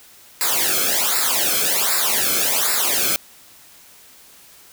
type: noise with flanger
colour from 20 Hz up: white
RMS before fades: -19 dBFS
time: 0.41-3.16 s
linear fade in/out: 0 ms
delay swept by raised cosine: 0.32 to 1.08 ms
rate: 1.3 Hz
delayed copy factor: -1
effects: white hiss -47 dBFS RMS until 4.72 s